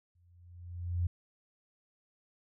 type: tone with exponential growth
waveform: sine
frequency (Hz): 87.5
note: F2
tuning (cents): +4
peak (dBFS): -26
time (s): 0.15-1.07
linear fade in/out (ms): 5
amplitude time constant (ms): 200
effects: none